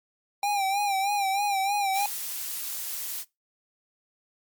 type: tone with vibrato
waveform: square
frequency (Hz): 796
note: G5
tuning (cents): +26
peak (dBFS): -24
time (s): 0.43-2.06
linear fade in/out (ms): 2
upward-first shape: sine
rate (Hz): 3.2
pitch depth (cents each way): 66
type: noise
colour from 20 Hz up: blue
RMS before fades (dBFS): -33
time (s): 1.92-3.25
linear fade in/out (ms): 50
effects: noise-tail reverb RT60 0.2 s tail -21 dB re dry + MP3 96 kbps